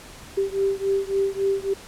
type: beating tone pair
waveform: sine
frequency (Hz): 390.3 / 393.9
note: G4 / G4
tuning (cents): -8 / +8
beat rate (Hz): 3.6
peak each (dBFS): -23 / -24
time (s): 0.37-1.74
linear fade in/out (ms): 10
effects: pink hiss -43 dBFS RMS until 1.87 s + low-pass 11000 Hz 12 dB/octave